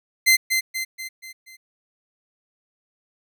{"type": "tone with echo", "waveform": "sawtooth", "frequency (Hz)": 2072, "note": "C7", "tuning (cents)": -17, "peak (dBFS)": -9, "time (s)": [0.26, 0.37], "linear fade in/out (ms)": 20, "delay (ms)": 240, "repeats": 5, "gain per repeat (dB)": -6, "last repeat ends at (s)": 1.57, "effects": []}